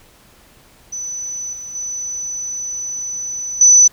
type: tone with level steps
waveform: sine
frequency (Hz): 5990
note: F#8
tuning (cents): +20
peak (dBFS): -23 / -28 / -22 / -5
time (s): 0.92-3.88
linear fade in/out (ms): 10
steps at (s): 1.53 / 1.75 / 3.61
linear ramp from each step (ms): 2
effects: pink hiss -49 dBFS RMS until 3.92 s